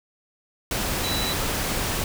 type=tone in noise; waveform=sine; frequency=3951 Hz; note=B7; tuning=in tune; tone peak=-28 dBFS; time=1.04-1.33 s; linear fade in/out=2 ms; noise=pink; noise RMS=-26 dBFS; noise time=0.71-2.04 s; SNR=-5 dB; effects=none